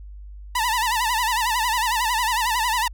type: tone with vibrato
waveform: sawtooth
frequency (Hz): 934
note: A#5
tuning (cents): +3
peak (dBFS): -16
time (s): 0.55-2.88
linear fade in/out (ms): 5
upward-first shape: sine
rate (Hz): 11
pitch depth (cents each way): 130
effects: added 50 Hz sine -36 dBFS peak until 2.93 s

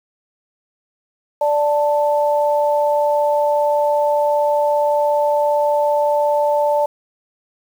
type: tone pair together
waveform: sine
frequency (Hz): 587 / 882.6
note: D5 / A5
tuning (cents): -1 / +5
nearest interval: perfect fifth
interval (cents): 706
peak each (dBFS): -15 / -18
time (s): 1.41-6.86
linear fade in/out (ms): 5
effects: 7-bit

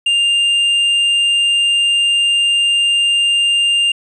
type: tone with hard clipping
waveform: sine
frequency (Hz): 2800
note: F7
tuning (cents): +4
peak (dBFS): -12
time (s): 0.06-3.92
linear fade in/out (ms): 5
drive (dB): 4
effects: resampled to 32000 Hz

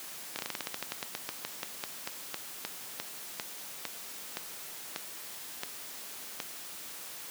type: slowing click train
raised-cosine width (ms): 0.2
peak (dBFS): -16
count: 27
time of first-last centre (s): 0.36-6.402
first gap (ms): 29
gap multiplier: 1.14
effects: white hiss -44 dBFS RMS until 7.3 s + high-pass 150 Hz 12 dB/octave

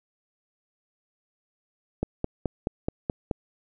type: click train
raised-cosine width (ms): 2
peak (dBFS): -12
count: 7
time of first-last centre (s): 2.03-3.312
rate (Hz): 4.68
effects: none

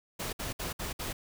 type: noise bursts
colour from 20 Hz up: pink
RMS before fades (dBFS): -36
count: 5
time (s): 0.19-1.13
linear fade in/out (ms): 10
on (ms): 140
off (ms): 60
effects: none

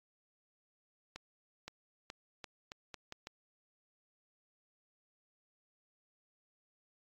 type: accelerating click train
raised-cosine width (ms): 0.2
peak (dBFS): -27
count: 8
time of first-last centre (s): 1.16-3.271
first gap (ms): 520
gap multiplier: 0.81
effects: AAC 64 kbps

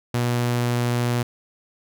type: tone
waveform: sawtooth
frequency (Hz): 120.9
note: B2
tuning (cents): -36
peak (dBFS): -16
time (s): 0.14-1.23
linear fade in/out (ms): 5
effects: none

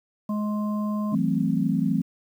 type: harmonic tone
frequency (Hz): 210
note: G#3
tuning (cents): +19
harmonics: 1 / 3 / 5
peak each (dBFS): -24 / -37 / -36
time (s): 0.29-1.15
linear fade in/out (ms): 5
type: chord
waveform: sine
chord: F# half-diminished seventh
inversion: third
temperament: equal with one note detuned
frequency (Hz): 164.81 / 188.78 / 220 / 261.6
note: E3 / F#3 / A3 / C4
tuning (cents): 0 / +35 / 0 / 0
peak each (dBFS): -26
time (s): 1.12-2.02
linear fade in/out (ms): 10
effects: 9-bit

